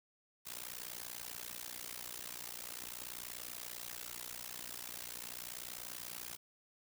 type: noise with amplitude modulation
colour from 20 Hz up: white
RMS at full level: -42 dBFS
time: 0.45-6.37 s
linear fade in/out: 20 ms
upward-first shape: sine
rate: 60.4 Hz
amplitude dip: 100%
effects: none